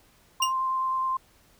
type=tone with vibrato; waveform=sine; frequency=1046.5 Hz; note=C6; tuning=in tune; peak=-24 dBFS; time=0.4-1.17 s; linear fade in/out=5 ms; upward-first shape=triangle; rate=9.6 Hz; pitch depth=10 cents each way
type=tone with exponential decay; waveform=25% pulse; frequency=2825 Hz; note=F7; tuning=19 cents sharp; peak=-15 dBFS; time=0.42-0.53 s; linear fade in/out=5 ms; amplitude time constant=23 ms
effects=pink hiss -60 dBFS RMS until 1.59 s